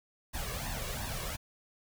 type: noise with flanger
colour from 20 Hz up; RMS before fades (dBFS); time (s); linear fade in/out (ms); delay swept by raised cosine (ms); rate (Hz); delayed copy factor
pink; -37; 0.33-1.37; 20; 1.1 to 1.81; 2.8; +0.75
effects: none